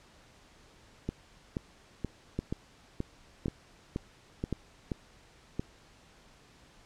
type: two click trains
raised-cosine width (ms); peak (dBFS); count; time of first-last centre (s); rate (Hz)
3; -18 / -19; 4 / 9; 2.39-5.595 / 1.09-4.918; 0.936 / 2.09
effects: pink hiss -59 dBFS RMS until 6.85 s + low-pass 7000 Hz 12 dB/octave